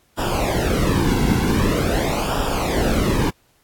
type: noise with flanger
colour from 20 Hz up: brown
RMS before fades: -19 dBFS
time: 0.17-3.31 s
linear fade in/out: 20 ms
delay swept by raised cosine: 0.47 to 1.67 ms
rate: 0.45 Hz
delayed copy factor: -0.8
effects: pink hiss -60 dBFS RMS until 3.63 s + AAC 64 kbps